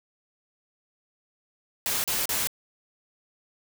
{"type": "noise bursts", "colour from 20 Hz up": "white", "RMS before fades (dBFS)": -27, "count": 3, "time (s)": [1.86, 2.472], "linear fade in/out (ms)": 0, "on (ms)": 180, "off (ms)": 36, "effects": []}